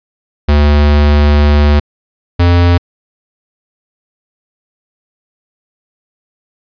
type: tone pair in turn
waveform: square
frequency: 73.42 / 87.31 Hz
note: D2 / F2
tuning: 0 / 0 cents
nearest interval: minor third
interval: 300 cents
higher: second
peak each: -6 dBFS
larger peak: neither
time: 0.48-1.8 / 2.39-2.78 s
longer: first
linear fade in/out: 10 ms
effects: resampled to 11025 Hz